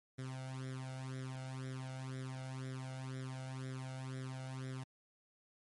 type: tone with flanger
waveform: sawtooth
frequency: 130.81 Hz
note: C3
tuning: in tune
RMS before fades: -44 dBFS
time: 0.18-4.84 s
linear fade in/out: 10 ms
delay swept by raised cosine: 0.54 to 1.42 ms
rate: 2 Hz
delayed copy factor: +0.85
effects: MP3 48 kbps